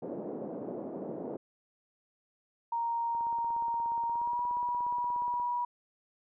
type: band-pass noise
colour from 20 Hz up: white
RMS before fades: -39 dBFS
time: 0.02-1.37 s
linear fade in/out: 5 ms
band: 180 to 550 Hz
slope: 24 dB/octave
type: tone with pitch glide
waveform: sine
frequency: 932.3 to 968.5 Hz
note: A#5 to B5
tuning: 0 to -34 cents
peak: -29 dBFS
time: 2.72-5.65 s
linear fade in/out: 5 ms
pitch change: +66 cents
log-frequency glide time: 4.08-4.42 s
type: click train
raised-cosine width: 1 ms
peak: -36 dBFS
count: 39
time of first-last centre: 3.15-5.399 s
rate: 16.9 Hz
effects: none